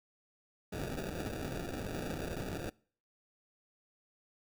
white noise with sample-and-hold, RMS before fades -39 dBFS, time 0.72-2.7 s, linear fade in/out 10 ms, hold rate 1050 Hz, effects noise-tail reverb RT60 0.5 s tail -25 dB re dry

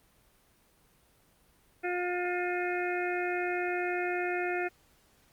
harmonic tone, 356.1 Hz, F4, 34 cents sharp, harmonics 1 / 2 / 4 / 5 / 6 / 7, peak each -32 / -35 / -38 / -39 / -40 / -40 dBFS, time 1.83-4.69 s, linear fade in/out 20 ms, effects pink hiss -65 dBFS RMS until 5.32 s + Opus 32 kbps

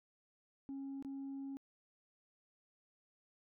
sine tone with dropouts, 273.5 Hz, C#4, 23 cents flat, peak -40 dBFS, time 0.69-1.57 s, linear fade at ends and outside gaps 0 ms, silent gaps 1.025-1.048 s, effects tanh soft clip ceiling -40 dBFS

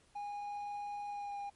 triangle tone with pitch glide, 820 to 808.2 Hz, G#5 to G#5, -22 to -47 cents, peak -37 dBFS, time 0.15-1.5 s, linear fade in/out 10 ms, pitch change -25 cents, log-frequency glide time 1.08-1.39 s, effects pink hiss -68 dBFS RMS until 1.55 s + MP3 48 kbps

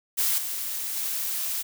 blue noise with level steps, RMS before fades -24 / -31 / -29 dBFS, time 0.17-1.63 s, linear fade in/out 20 ms, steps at 0.38 / 0.96 s, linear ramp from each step 2 ms, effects none

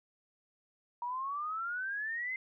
sine exponential sweep, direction up, 947 to 2093 Hz, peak -34 dBFS, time 1.02-2.36 s, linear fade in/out 2 ms, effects none

